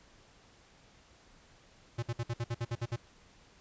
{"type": "tone bursts", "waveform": "square", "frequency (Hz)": 118, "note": "A#2", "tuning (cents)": 22, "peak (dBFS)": -32, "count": 10, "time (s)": [1.98, 2.963], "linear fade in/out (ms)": 10, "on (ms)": 47, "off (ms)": 57, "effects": ["pink hiss -61 dBFS RMS until 3.6 s", "resampled to 16000 Hz"]}